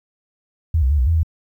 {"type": "tone with pitch steps", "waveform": "sine", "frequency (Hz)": [80.7, 65, 74.4, 62.6, 82.4, 80.4], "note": ["E2", "C2", "D2", "B1", "E2", "E2"], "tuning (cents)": [-36, -11, 23, 24, 0, -43], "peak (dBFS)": -13, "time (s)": [0.74, 1.232], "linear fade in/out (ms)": 5, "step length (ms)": 82, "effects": ["9-bit"]}